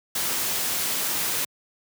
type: noise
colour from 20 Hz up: white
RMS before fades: -26 dBFS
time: 0.15-1.45 s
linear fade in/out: 5 ms
effects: high-pass 100 Hz 12 dB/octave